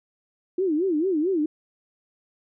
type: tone with vibrato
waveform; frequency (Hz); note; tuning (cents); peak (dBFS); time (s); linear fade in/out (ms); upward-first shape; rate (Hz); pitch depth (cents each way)
sine; 340; F4; -46; -20; 0.58-1.46; 5; sine; 4.5; 240
effects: none